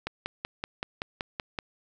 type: click train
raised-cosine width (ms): 0.3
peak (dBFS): -15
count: 9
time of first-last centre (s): 0.07-1.588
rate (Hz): 5.27
effects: none